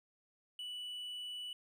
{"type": "tone", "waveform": "triangle", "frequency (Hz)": 2960, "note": "F#7", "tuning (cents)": 0, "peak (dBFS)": -40, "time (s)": [0.59, 1.53], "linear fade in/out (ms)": 2, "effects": []}